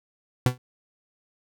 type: tone with exponential decay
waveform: 40% pulse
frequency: 125.3 Hz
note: B2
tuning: 25 cents sharp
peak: -13 dBFS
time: 0.46-0.58 s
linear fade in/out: 2 ms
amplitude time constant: 24 ms
effects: none